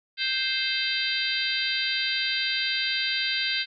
harmonic tone with a mistuned harmonic, 524 Hz, C5, 2 cents sharp, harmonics 3 / 4 / 5 / 6 / 7 / 8 / 9, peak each -32 / -32 / -32 / -32 / -32 / -32 / -32 dBFS, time 0.17-3.66 s, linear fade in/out 50 ms, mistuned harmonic 8, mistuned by -66 cents, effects none

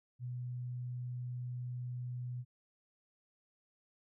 sine tone, 123.7 Hz, B2, 3 cents sharp, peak -38 dBFS, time 0.19-2.45 s, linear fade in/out 50 ms, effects none

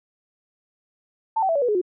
sine tone with pitch steps, 890 / 765.9 / 659.1 / 567.2 / 488.1 / 420 / 361.5 Hz, A5 / G5 / E5 / C#5 / B4 / G#4 / F#4, +20 / -40 / 0 / +40 / -20 / +19 / -40 cents, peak -18 dBFS, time 1.36-1.815 s, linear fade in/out 10 ms, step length 65 ms, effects none

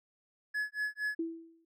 triangle tone with tremolo, 1699 Hz, G#6, 39 cents sharp, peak -28 dBFS, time 0.54-1.15 s, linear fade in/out 10 ms, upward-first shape sine, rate 4.3 Hz, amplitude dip 100%
sine tone with exponential decay, 329.6 Hz, E4, in tune, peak -29 dBFS, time 1.19-1.65 s, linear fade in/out 5 ms, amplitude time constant 100 ms
effects none

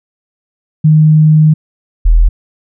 sine tone pair in turn, 154.8 / 40.79 Hz, D#3 / E1, -9 / -17 cents, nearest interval octave + major seventh, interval 2308 cents, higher first, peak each -3 dBFS, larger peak neither, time 0.84-1.54 / 2.05-2.29 s, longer first, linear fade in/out 10 ms, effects none

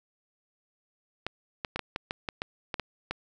clicks, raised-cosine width 0.3 ms, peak -15 dBFS, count 11, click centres 1.266 / 1.648 / 1.76 / 1.793 / 1.961 / 2.109 / 2.288 / 2.419 / 2.742 / 2.797 / 3.11 s, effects none

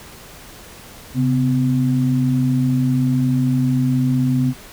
sine tone pair together, 134.23 / 253.4 Hz, C3 / B3, +45 / +45 cents, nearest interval major seventh, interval 1100 cents, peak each -17 dBFS, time 1.14-4.54 s, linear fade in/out 50 ms, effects pink hiss -40 dBFS RMS until 4.72 s

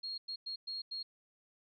sine tone bursts at uneven times, 4271 Hz, C8, 35 cents sharp, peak -38 dBFS, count 5, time 0.03-0.18 / 0.28-0.36 / 0.46-0.56 / 0.67-0.82 / 0.91-1.03 s, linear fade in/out 10 ms, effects none

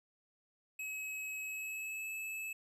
square tone with pitch glide, 2562 to 2605 Hz, E7 to E7, -50 to -21 cents, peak -40 dBFS, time 0.79-2.53 s, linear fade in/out 5 ms, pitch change +29 cents, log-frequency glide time 1.42-2.1 s, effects none

